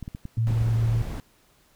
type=clicks; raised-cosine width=5 ms; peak=-22 dBFS; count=8; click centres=0.027 / 0.079 / 0.149 / 0.254 / 0.377 / 0.474 / 0.51 / 0.622 s
type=tone; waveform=sine; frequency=113.5 Hz; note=A#2; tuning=46 cents flat; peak=-20 dBFS; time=0.37-1.02 s; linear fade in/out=5 ms
type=noise; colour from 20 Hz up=brown; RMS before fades=-32 dBFS; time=0.47-1.2 s; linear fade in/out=0 ms
effects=pink hiss -61 dBFS RMS until 1.75 s